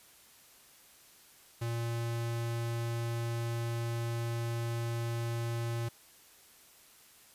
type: tone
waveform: square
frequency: 116.8 Hz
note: A#2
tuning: 4 cents sharp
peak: -33 dBFS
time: 1.61-5.89 s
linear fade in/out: 10 ms
effects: white hiss -59 dBFS RMS until 7.34 s + resampled to 32000 Hz